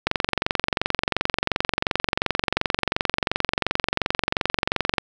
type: click train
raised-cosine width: 0.3 ms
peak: -3 dBFS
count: 113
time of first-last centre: 0.07-4.982 s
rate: 22.8 Hz
effects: none